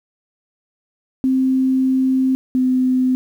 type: tone pair in turn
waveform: sine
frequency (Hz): 261.6 / 256.1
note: C4 / C4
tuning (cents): 0 / -37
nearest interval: unison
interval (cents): 37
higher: first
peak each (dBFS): -13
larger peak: neither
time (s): 1.24-2.35 / 2.55-3.15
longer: first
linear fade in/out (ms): 0
effects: 8-bit

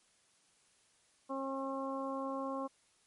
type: harmonic tone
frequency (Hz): 269.7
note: C#4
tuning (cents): -47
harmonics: 1 / 2 / 3 / 4 / 5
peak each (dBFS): -40 / -40 / -46 / -41 / -55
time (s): 1.29-2.68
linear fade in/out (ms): 20
effects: white hiss -70 dBFS RMS until 3.06 s + MP3 48 kbps

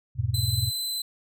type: chord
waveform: sine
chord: E major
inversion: none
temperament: just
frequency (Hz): 82.41 / 103.01 / 123.61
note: E2 / G#2 / B2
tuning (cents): 0 / -14 / +2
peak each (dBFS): -31 / -27 / -27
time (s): 0.15-0.72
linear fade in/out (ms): 50
type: tone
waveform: sawtooth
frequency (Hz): 4038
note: B7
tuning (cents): +38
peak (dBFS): -25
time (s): 0.34-1.02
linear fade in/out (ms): 5
effects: none

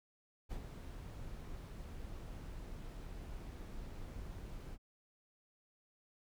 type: noise with ADSR envelope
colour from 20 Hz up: brown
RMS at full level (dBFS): -42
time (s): 0.49-4.78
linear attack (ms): 29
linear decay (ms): 72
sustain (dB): -5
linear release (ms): 50
effects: none

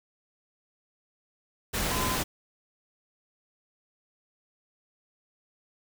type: tone in noise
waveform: sine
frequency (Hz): 1021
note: C6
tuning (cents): -43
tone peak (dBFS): -32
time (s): 1.9-2.17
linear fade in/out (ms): 20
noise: pink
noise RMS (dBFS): -29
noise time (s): 1.73-2.24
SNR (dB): -6
effects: none

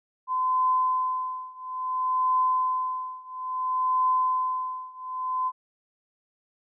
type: tone with tremolo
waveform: sine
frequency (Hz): 1023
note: C6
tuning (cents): -39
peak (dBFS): -19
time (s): 0.27-5.52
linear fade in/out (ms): 50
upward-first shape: triangle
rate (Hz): 0.59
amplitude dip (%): 95
effects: none

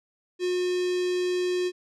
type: tone with notch filter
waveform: square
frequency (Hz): 361.1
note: F#4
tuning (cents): -42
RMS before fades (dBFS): -26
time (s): 0.39-1.72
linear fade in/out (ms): 50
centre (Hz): 1200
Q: 0.91
effects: low-pass 6000 Hz 12 dB/octave

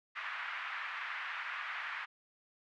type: band-pass noise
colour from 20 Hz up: white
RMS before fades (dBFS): -41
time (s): 0.15-2.06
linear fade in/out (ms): 20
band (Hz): 1100 to 2200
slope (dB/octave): 24
effects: none

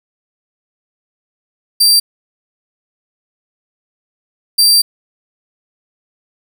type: tone bursts at uneven times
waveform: sawtooth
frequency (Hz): 4699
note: D8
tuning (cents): 0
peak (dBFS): -4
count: 2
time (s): 1.8-2 / 4.58-4.82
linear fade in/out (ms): 10
effects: none

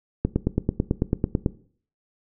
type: click train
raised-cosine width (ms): 3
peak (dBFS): -7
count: 12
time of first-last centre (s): 0.25-1.461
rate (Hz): 9.08
effects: noise-tail reverb RT60 0.5 s tail -18 dB re dry

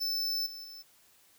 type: tone with level steps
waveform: square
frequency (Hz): 5280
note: E8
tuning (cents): +2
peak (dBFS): -30 / -42 / -45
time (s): 0-0.83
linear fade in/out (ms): 20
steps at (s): 0.46 / 0.64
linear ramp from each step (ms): 5
effects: white hiss -63 dBFS RMS until 1.38 s

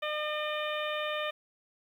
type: harmonic tone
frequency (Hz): 605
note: D#5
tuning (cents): -49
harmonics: 1 / 2 / 3 / 4 / 5 / 6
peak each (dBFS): -34 / -37 / -39 / -40 / -41 / -42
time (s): 0.02-1.31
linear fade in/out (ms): 10
effects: 10-bit

